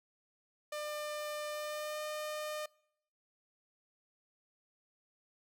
sawtooth tone with pitch glide, 599 to 607.4 Hz, D5 to D#5, +34 to -42 cents, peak -34 dBFS, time 0.72-2.66 s, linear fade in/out 5 ms, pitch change +24 cents, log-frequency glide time 1.52-2.02 s, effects noise-tail reverb RT60 0.7 s tail -25 dB re dry

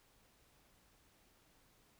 silence, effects pink hiss -70 dBFS RMS until 1.99 s

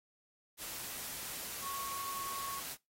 sine tone in noise, 1105 Hz, C#6, 6 cents flat, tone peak -40 dBFS, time 1.61-2.62 s, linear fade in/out 50 ms, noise white, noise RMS -43 dBFS, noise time 0.57-2.77 s, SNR 0 dB, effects noise-tail reverb RT60 0.2 s tail -21 dB re dry + AAC 48 kbps

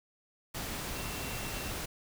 sine tone in noise, 2709 Hz, E7, 47 cents sharp, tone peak -47 dBFS, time 0.94-1.71 s, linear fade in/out 10 ms, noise pink, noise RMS -38 dBFS, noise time 0.54-1.86 s, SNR -12 dB, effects none

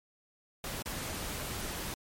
pink noise with dropouts, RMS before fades -38 dBFS, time 0.64-1.94 s, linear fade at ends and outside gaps 1 ms, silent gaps 0.822-0.858 s, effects MP3 64 kbps

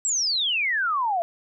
sine exponential sweep, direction down, 7900 to 659.3 Hz, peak -21 dBFS, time 0.05-1.22 s, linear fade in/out 0 ms, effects none

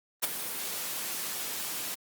white noise with ADSR envelope, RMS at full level -23 dBFS, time 0.22-1.95 s, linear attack 21 ms, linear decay 12 ms, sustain -12 dB, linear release 11 ms, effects high-pass 150 Hz 12 dB/octave + Opus 32 kbps

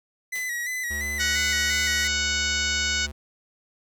45% pulse tone with vibrato, 1962 Hz, B6, 12 cents flat, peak -27 dBFS, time 0.32-2.08 s, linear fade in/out 10 ms, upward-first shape square, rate 2.9 Hz, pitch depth 45 cents each way
white noise with exponential decay, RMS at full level -38 dBFS, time 0.35-0.62 s, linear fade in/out 5 ms, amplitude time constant 58 ms
square tone, 73 Hz, D2, 10 cents flat, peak -34 dBFS, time 0.9-3.12 s, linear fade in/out 10 ms
harmonic tone, 740 Hz, F#5, in tune, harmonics 2 / 3 / 4 / 5 / 6 / 7 / 8 / 9 / 10, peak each -28 / -30 / -31 / -32 / -33 / -33 / -34 / -35 / -35 dBFS, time 1.19-3.07 s, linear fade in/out 20 ms
effects none

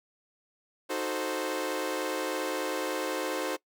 sawtooth chord, D# diminished seventh, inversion none, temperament equal, 311.1 / 370 / 440 / 523.3 Hz, D#4 / F#4 / A4 / C5, 0 / 0 / 0 / 0 cents, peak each -32 / -32 / -33 / -30 dBFS, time 0.89-3.57 s, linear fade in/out 20 ms, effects noise-tail reverb RT60 0.1 s tail -21 dB re dry

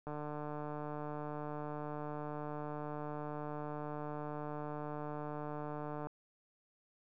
click train, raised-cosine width 1 ms, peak -29 dBFS, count 895, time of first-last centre 0.07-6.07 s, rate 149 Hz, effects none

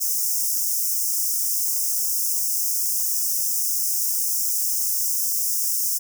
white high-pass noise, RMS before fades -23 dBFS, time 0-5.99 s, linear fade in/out 20 ms, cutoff 5200 Hz, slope 96 dB/octave, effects none

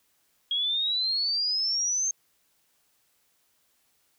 sine exponential sweep, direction up, 3275 to 6410 Hz, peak -24 dBFS, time 0.51-2.11 s, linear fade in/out 2 ms, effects white hiss -69 dBFS RMS until 4.18 s

